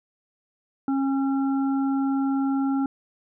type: harmonic tone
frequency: 272.1 Hz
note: C#4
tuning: 32 cents flat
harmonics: 1 / 3 / 5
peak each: -21 / -33 / -37 dBFS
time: 0.88-2.86 s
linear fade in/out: 2 ms
effects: none